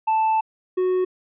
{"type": "tone pair in turn", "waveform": "triangle", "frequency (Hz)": [880, 368.3], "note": ["A5", "F#4"], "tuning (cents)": [0, -8], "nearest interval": "octave + minor third", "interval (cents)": 1508, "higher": "first", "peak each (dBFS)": [-15, -16], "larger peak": "first", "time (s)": [[0.07, 0.41], [0.77, 1.05]], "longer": "first", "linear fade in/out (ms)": 10, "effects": ["resampled to 8000 Hz"]}